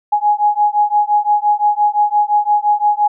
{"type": "beating tone pair", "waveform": "sine", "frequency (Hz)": [830.6, 836.4], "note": ["G#5", "G#5"], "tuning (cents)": [0, 12], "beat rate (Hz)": 5.8, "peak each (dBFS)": -14, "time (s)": [0.12, 3.08], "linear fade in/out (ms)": 10, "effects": []}